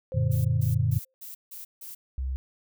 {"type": "tone with exponential decay", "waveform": "sine", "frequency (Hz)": 523.3, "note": "C5", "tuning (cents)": 0, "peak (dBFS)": -33, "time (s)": [0.12, 1.14], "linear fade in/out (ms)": 0, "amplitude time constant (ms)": 220}
{"type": "chord", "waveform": "sine", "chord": "Gb augmented", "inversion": "none", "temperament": "equal", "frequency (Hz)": [92.5, 116.54, 146.83], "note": ["Gb2", "Bb2", "D3"], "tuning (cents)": [0, 0, 0], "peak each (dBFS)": [-27, -24, -27], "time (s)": [0.14, 0.99], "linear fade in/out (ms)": 10}
{"type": "noise bursts", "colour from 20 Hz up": "violet", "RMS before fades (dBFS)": -41, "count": 6, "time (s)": [0.31, 1.95], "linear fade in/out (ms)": 10, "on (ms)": 140, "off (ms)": 160}
{"type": "tone", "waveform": "sine", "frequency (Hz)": 65.41, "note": "C2", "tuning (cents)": 0, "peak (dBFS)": -27, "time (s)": [2.18, 2.36], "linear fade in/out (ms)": 0}
{"effects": []}